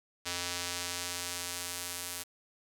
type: tone with band-pass filter sweep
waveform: square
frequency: 88.1 Hz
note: F2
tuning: 16 cents sharp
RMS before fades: -38 dBFS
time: 0.25-2.24 s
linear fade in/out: 20 ms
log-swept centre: 5500 to 11000 Hz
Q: 0.76
effects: none